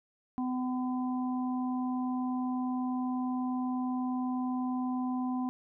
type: harmonic tone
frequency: 253.1 Hz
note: B3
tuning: 43 cents sharp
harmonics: 1 / 3 / 4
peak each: -30 / -40 / -42 dBFS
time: 0.38-5.49 s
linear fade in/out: 0 ms
effects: none